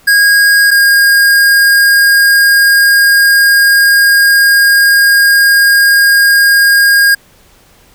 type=tone pair in turn; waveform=square; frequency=1636 / 1623.8 Hz; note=G#6 / G#6; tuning=-26 / -39 cents; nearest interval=unison; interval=13 cents; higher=first; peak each=-5 / -5 dBFS; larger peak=neither; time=0.07-0.71 / 0.71-7.15 s; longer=second; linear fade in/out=10 ms; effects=pink hiss -45 dBFS RMS until 7.94 s